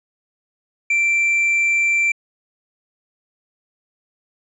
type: tone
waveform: triangle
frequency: 2349 Hz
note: D7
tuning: in tune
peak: -13 dBFS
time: 0.9-2.12 s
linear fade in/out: 5 ms
effects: resampled to 22050 Hz